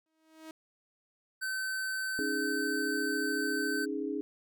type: tone with exponential growth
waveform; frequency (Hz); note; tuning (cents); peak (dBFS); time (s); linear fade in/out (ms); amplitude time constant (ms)
sawtooth; 317.6; D#4; +36; -38; 0.06-0.51; 2; 96
type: tone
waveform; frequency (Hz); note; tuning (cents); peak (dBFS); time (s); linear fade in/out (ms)
square; 1534; G6; -38; -33; 1.41-3.86; 20
type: chord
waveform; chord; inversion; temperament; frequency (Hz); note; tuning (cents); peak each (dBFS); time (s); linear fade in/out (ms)
sine; C# suspended second; none; equal; 277.2 / 311.1 / 415.3; C#4 / D#4 / G#4; 0 / 0 / 0; -36; 2.19-4.21; 0
effects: none